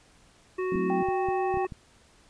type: harmonic tone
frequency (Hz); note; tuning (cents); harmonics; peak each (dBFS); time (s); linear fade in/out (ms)
370; F#4; 0; 1 / 3 / 5 / 7; -27 / -37 / -41 / -44; 0.58-1.67; 10
type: chord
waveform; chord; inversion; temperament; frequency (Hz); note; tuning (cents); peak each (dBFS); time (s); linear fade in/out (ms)
sine; F# half-diminished seventh; none; equal; 185 / 220 / 261.6 / 329.6; F#3 / A3 / C4 / E4; 0 / 0 / 0 / 0; -30 / -35 / -33 / -36; 0.72-1.03; 2
type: clicks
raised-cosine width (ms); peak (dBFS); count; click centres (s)
5; -26; 6; 0.757 / 1.087 / 1.287 / 1.542 / 1.572 / 1.722
type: tone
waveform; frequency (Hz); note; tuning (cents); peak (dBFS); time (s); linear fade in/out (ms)
sine; 784; G5; 0; -28; 0.9-1.65; 0
effects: pink hiss -59 dBFS RMS until 2.29 s + resampled to 22050 Hz